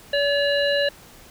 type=harmonic tone; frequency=570 Hz; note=C#5; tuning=48 cents sharp; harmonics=1 / 3 / 5 / 7; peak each=-20 / -25 / -27 / -28 dBFS; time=0.13-0.89 s; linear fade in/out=5 ms; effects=pink hiss -47 dBFS RMS until 1.3 s